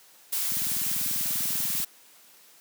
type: noise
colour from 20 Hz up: blue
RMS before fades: -28 dBFS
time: 0.32-1.85 s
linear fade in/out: 10 ms
type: click train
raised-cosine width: 5 ms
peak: -23 dBFS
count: 27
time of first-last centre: 0.52-1.801 s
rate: 20.3 Hz
effects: white hiss -55 dBFS RMS until 2.6 s + high-pass 200 Hz 12 dB/octave